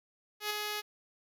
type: tone with ADSR envelope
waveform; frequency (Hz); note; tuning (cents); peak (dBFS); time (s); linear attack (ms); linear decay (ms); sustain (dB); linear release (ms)
5% pulse; 420; G#4; +19; -19; 0.4-0.82; 100; 12; -4; 27
effects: none